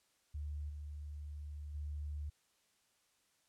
sine tone with level steps, 73.9 Hz, D2, 11 cents sharp, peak -39 / -43 / -39 dBFS, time 0.34-2.3 s, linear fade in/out 10 ms, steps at 0.69 / 1.74 s, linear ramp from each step 10 ms, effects white hiss -75 dBFS RMS until 3.48 s + low-pass 10000 Hz 12 dB/octave

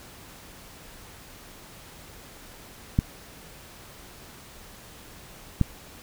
clicks, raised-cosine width 5 ms, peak -7 dBFS, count 2, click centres 2.989 / 5.613 s, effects pink hiss -47 dBFS RMS until 6.02 s

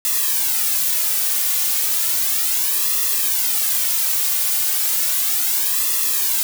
blue noise with flanger, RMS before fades -19 dBFS, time 0.05-6.43 s, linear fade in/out 0 ms, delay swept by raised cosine 1.3 to 3.1 ms, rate 0.34 Hz, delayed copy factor -0.95, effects none

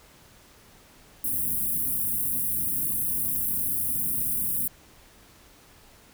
white band-stop noise, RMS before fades -27 dBFS, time 1.24-4.68 s, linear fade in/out 5 ms, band 300 to 9600 Hz, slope 48 dB/octave, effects pink hiss -54 dBFS RMS until 6.13 s

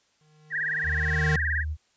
square tone with exponential growth, 153.1 Hz, D#3, 28 cents flat, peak -22 dBFS, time 0.21-1.36 s, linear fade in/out 2 ms, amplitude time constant 250 ms
sine tone with vibrato, 1748 Hz, A6, 12 cents flat, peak -25 dBFS, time 0.5-1.65 s, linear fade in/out 50 ms, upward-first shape sine, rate 19 Hz, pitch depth 180 cents each way
sine tone with pitch glide, 77.6 to 76.8 Hz, D#2 to D#2, -4 to -22 cents, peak -27 dBFS, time 0.83-1.77 s, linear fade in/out 50 ms, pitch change -18 cents, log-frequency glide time 1.12-1.54 s
effects white hiss -67 dBFS RMS until 1.96 s + resampled to 16000 Hz

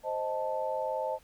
sine chord, A diminished, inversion first, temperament equal, 523.3 / 622.3 / 880 Hz, C5 / Eb5 / A5, 0 / 0 / 0 cents, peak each -34 dBFS, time 0.03-1.19 s, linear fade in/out 50 ms, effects pink hiss -62 dBFS RMS until 1.23 s

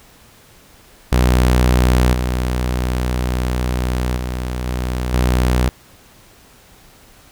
sawtooth tone with level steps, 62 Hz, B1, 7 cents sharp, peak -7 / -13 / -17 / -15 / -9 dBFS, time 1.12-5.69 s, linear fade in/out 0 ms, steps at 2.13 / 4.17 / 4.66 / 5.13 s, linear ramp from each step 2 ms, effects pink hiss -47 dBFS RMS until 7.31 s

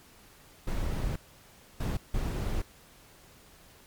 brown noise bursts at uneven times, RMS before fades -30 dBFS, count 3, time 0.67-1.16 / 1.8-1.97 / 2.14-2.62 s, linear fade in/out 5 ms, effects pink hiss -56 dBFS RMS until 3.86 s + MP3 96 kbps

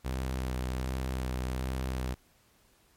sawtooth tone with vibrato, 64 Hz, C2, 38 cents flat, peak -27 dBFS, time 0.04-2.15 s, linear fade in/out 20 ms, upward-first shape sine, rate 1.3 Hz, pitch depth 23 cents each way, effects pink hiss -65 dBFS RMS until 2.96 s + MP3 64 kbps

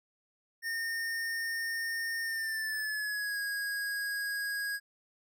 square tone with pitch glide, 1827 to 1646.6 Hz, A#6 to G#6, -35 to -15 cents, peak -33 dBFS, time 0.62-4.8 s, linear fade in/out 50 ms, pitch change -180 cents, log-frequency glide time 2.23-3.4 s, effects none

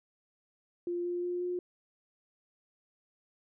sine tone with pitch steps, 349.2 / 351.8 / 354.5 / 357.2 Hz, F4 / F4 / F4 / F4, 0 / +13 / +26 / +39 cents, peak -31 dBFS, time 0.87-1.59 s, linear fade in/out 2 ms, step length 180 ms, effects none

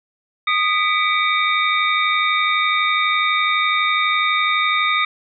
sine tone cluster, 1236 / 1988 / 2275 / 2367 / 3683 Hz, D#6 / B6 / C#7 / D7 / A#7, -12 / +11 / +44 / +13 / -22 cents, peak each -19 / -24 / -21 / -25 / -23 dBFS, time 0.47-5.05 s, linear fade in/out 5 ms, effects none

